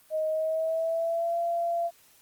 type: tone with pitch glide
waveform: sine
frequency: 626 to 682.7 Hz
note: D#5 to F5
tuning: +10 to -40 cents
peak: -25 dBFS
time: 0.1-1.91 s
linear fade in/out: 50 ms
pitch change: +150 cents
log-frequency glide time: 0.28-1.39 s
effects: white hiss -59 dBFS RMS until 2.21 s + Opus 32 kbps